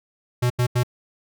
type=tone bursts; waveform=square; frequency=123 Hz; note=B2; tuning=7 cents flat; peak=-18 dBFS; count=3; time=0.42-0.834 s; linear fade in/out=10 ms; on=82 ms; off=84 ms; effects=none